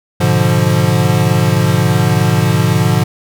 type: chord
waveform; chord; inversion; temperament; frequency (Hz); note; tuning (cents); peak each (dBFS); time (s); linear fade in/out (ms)
square; G# diminished seventh; none; equal with one note detuned; 104.73 / 123.47 / 146.83 / 174.61; G#2 / B2 / D3 / F3; +15 / 0 / 0 / 0; -16; 0.2-3.04; 10
effects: none